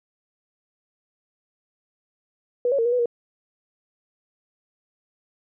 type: tone with pitch steps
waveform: sine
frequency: 487.8 / 555 / 458.9 / 479 / 495.3 / 474.2 Hz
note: B4 / C#5 / A#4 / A#4 / B4 / A#4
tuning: -21 / +2 / -27 / +47 / +5 / +30 cents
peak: -18 dBFS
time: 2.65-3.058 s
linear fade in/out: 2 ms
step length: 68 ms
effects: none